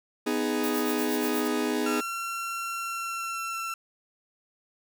40% pulse chord, G# minor, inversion first, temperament equal with one note detuned, 248.8 / 311.1 / 415.3 Hz, B3 / D#4 / G#4, +13 / 0 / 0 cents, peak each -29 dBFS, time 0.26-2.01 s, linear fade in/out 10 ms
violet noise with tremolo, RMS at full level -34 dBFS, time 0.63-1.48 s, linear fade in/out 10 ms, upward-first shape sine, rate 8.4 Hz, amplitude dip 75%
30% pulse tone with pitch glide, 1363 to 1345.8 Hz, F6 to E6, -43 to +35 cents, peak -28 dBFS, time 1.86-3.74 s, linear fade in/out 2 ms, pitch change -22 cents, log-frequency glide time 2.8-3.61 s
effects none

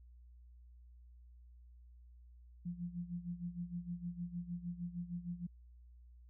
sine tone with tremolo, 174.61 Hz, F3, in tune, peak -37 dBFS, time 2.65-5.47 s, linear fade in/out 10 ms, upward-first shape sine, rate 6.5 Hz, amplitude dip 80%, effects added 60 Hz sine -56 dBFS peak until 6.29 s

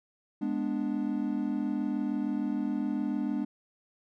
triangle chord, G# diminished, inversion none, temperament equal, 207.7 / 246.9 / 293.7 Hz, G#3 / B3 / D4, 0 / 0 / 0 cents, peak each -31 / -31 / -30 dBFS, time 0.41-3.45 s, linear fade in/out 10 ms, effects none

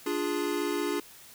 square chord, D diminished, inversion none, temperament equal, 293.7 / 349.2 / 415.3 Hz, D4 / F4 / Ab4, 0 / 0 / 0 cents, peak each -33 dBFS, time 0.06-1 s, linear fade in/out 5 ms, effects white hiss -51 dBFS RMS until 1.34 s

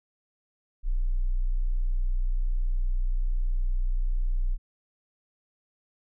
sine tone, 30.61 Hz, B0, 15 cents flat, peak -22 dBFS, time 0.83-4.58 s, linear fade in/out 50 ms, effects none

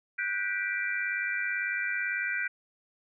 sine chord, G major seventh, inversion third, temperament just, 1470 / 1568 / 1960 / 2352 Hz, F#6 / G6 / B6 / D7, -12 / 0 / -14 / +2 cents, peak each -34 dBFS, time 0.18-2.48 s, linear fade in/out 10 ms, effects none

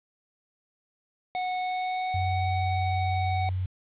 square tone with pitch glide, 735 to 747.8 Hz, F#5 to F#5, -12 to +18 cents, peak -28 dBFS, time 1.35-3.49 s, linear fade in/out 0 ms, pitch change +30 cents, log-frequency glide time 1.59-2.48 s
sine tone, 92.6 Hz, F#2, 2 cents sharp, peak -26 dBFS, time 2.14-3.66 s, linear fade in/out 5 ms
effects resampled to 8000 Hz + 9-bit

